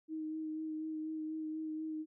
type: tone with vibrato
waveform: sine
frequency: 313.4 Hz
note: D#4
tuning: 13 cents sharp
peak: -37 dBFS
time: 0.08-2.06 s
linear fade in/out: 50 ms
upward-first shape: sine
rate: 4.1 Hz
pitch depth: 17 cents each way
effects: none